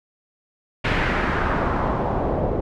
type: noise with low-pass filter sweep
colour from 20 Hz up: pink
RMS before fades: -22 dBFS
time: 0.84-2.61 s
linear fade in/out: 10 ms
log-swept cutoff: 2400 to 550 Hz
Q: 1.7
effects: none